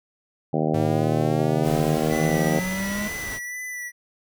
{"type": "harmonic tone", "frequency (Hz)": 77.78, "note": "D#2", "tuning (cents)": 0, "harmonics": [2, 3, 4, 5, 6, 7, 8, 9, 10], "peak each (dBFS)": [-25, -27, -28, -29, -30, -30, -31, -32, -32], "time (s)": [0.53, 2.6], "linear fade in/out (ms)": 5}
{"type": "exponential sweep", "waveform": "square", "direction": "up", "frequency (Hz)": [103.83, 210.2], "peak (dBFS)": -27, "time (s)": [0.74, 3.08], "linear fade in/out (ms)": 5}
{"type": "noise", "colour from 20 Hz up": "pink", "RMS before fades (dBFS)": -35, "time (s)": [1.62, 3.4], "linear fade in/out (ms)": 50}
{"type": "tone with vibrato", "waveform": "square", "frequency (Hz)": 1975.5, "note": "B6", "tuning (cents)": 0, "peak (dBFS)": -31, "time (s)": [2.09, 3.92], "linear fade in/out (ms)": 50, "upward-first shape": "sine", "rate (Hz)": 2.1, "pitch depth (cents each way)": 24}
{"effects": []}